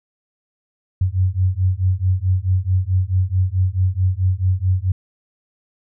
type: beating tone pair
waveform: sine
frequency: 90.8 / 95.4 Hz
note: F#2 / G2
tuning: -32 / -47 cents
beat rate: 4.6 Hz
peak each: -18 / -18 dBFS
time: 1.01-4.92 s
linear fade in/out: 5 ms
effects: none